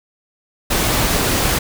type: noise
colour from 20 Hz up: pink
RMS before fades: -17 dBFS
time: 0.7-1.59 s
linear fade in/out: 10 ms
effects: none